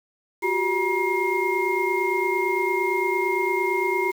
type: tone cluster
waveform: sine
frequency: 359.6 / 388.4 / 956 / 2132 Hz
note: F#4 / G4 / A#5 / C7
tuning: -49 / -16 / +43 / +32 cents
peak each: -26 dBFS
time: 0.42-4.12 s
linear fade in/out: 20 ms
effects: 7-bit